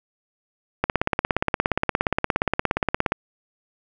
click train, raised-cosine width 0.5 ms, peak -4 dBFS, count 40, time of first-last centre 0.84-3.121 s, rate 17.1 Hz, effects none

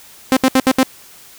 sawtooth tone bursts, 261.6 Hz, C4, in tune, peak -5 dBFS, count 5, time 0.32-0.831 s, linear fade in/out 0 ms, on 47 ms, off 69 ms, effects white hiss -42 dBFS RMS until 1.38 s

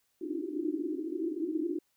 white band-pass noise, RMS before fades -34 dBFS, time 0.21-1.79 s, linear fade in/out 5 ms, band 290 to 360 Hz, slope 96 dB/octave, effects white hiss -75 dBFS RMS until 1.96 s

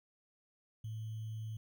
sine tone with sample-and-hold, 110 Hz, A2, in tune, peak -39 dBFS, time 0.84-1.57 s, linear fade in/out 5 ms, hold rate 3150 Hz, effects none

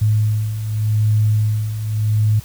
sine beating tone pair, 106.7 / 107.55 Hz, G#2 / A2, +47 / -39 cents, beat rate 0.85 Hz, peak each -21 / -15 dBFS, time 0.01-2.4 s, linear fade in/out 10 ms, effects added 60 Hz sine -42 dBFS peak until 2.44 s + white hiss -42 dBFS RMS until 2.44 s

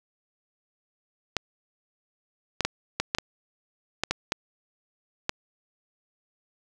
clicks, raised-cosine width 0.2 ms, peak -7 dBFS, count 10, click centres 1.367 / 2.607 / 2.65 / 3 / 3.149 / 3.185 / 4.036 / 4.11 / 4.321 / 5.294 s, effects none

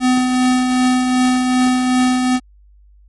square tone with tremolo, 253.2 Hz, B3, 43 cents sharp, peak -11 dBFS, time 0-2.4 s, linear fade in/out 50 ms, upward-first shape triangle, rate 2.6 Hz, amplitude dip 40%, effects added 50 Hz sine -44 dBFS peak until 3.08 s + MP3 48 kbps

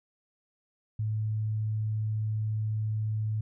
sine tone, 108.2 Hz, A2, 29 cents flat, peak -27 dBFS, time 0.99-3.41 s, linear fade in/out 5 ms, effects none

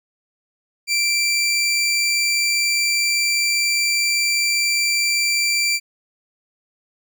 20% pulse tone, 2349 Hz, D7, in tune, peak -12 dBFS, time 0.87-5.8 s, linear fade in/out 50 ms, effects none

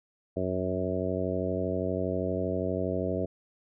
harmonic tone with a mistuned harmonic, 92.5 Hz, F#2, in tune, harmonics 1 / 2 / 3 / 4 / 5 / 6 / 7, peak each -35 / -35 / -35 / -35 / -35 / -35 / -35 dBFS, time 0.36-3.26 s, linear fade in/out 10 ms, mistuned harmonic 1, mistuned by -23 cents, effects none

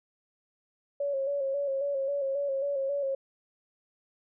sine tone with vibrato, 554.4 Hz, C#5, in tune, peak -27 dBFS, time 1-3.15 s, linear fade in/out 5 ms, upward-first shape square, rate 3.7 Hz, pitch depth 41 cents each way, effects none

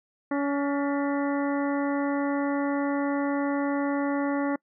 harmonic tone with a mistuned harmonic, 282.7 Hz, C#4, 34 cents sharp, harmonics 1 / 2 / 3 / 4 / 5 / 6 / 7, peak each -25 / -31 / -35 / -37 / -39 / -41 / -42 dBFS, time 0.31-4.56 s, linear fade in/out 5 ms, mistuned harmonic 6, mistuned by +80 cents, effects noise-tail reverb RT60 0.1 s tail -25 dB re dry

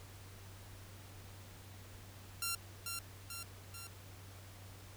5% pulse tone with echo, 1374 Hz, F6, 29 cents flat, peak -24 dBFS, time 2.42-2.55 s, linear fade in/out 2 ms, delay 440 ms, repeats 3, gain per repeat -4 dB, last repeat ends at 3.87 s, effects added 96 Hz sine -53 dBFS peak until 4.96 s + pink hiss -57 dBFS RMS until 4.96 s

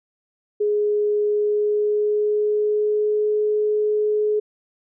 sine tone with pitch glide, 417.3 to 423.1 Hz, G#4 to G#4, +8 to +32 cents, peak -17 dBFS, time 0.6-4.4 s, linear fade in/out 10 ms, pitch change +24 cents, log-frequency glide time 1.23-3.33 s, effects none

